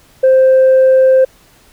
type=tone; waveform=sine; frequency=523.3 Hz; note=C5; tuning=in tune; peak=-3 dBFS; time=0.23-1.25 s; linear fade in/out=10 ms; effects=tanh soft clip ceiling -3 dBFS + pink hiss -47 dBFS RMS until 1.72 s